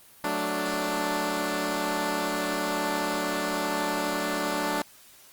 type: chord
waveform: 10% pulse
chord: D major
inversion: first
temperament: equal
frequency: 185 / 220 / 293.7 Hz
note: F#3 / A3 / D4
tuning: 0 / 0 / 0 cents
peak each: -25 / -25 / -20 dBFS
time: 0.24-4.82 s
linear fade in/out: 2 ms
effects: white hiss -53 dBFS RMS until 5.32 s + Opus 32 kbps